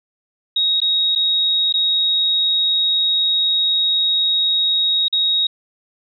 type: tone with dropouts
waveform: sine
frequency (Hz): 3776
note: A#7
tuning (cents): +22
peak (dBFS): -14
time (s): 0.56-5.47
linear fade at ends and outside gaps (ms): 5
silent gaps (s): 0.803-0.816 / 1.152-1.158 / 1.726-1.739 / 5.083-5.126
effects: none